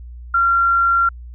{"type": "tone", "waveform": "sine", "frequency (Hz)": 1375, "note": "F6", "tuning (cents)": -27, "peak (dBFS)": -12, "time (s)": [0.34, 1.09], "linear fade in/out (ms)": 5, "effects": ["added 60 Hz sine -32 dBFS peak until 1.34 s"]}